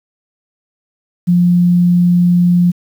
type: tone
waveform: sine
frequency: 176 Hz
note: F3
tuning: 14 cents sharp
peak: -7 dBFS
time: 1.27-2.72 s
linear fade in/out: 20 ms
effects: 7-bit